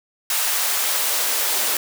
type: noise with high-pass filter sweep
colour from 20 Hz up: white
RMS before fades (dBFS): -21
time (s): 0.3-1.77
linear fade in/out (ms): 2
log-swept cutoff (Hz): 840 to 380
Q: 1
effects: none